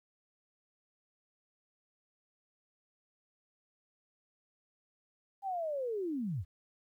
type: linear sweep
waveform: sine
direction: down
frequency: 806 to 69.1 Hz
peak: -33 dBFS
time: 5.42-6.45 s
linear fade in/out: 50 ms
effects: 12-bit